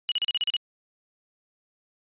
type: tone bursts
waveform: sine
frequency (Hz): 2915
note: F#7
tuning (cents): -26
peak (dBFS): -22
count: 8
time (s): 0.09-0.565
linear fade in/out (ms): 0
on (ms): 27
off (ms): 37
effects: resampled to 8000 Hz